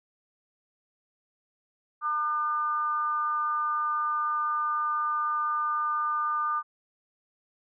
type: tone with amplitude modulation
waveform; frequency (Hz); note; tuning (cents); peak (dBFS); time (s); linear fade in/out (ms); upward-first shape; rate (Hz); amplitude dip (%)
sine; 1205; D6; +44; -22; 2.01-6.63; 50; sine; 294; 65
effects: none